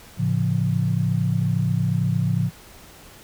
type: chord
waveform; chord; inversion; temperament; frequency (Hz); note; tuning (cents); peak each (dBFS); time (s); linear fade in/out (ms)
sine; A augmented; none; equal with one note detuned; 110 / 138.59 / 172.21; A2 / C#3 / E#3; 0 / 0 / -24; -23; 0.17-2.51; 50
effects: pink hiss -46 dBFS RMS until 3.23 s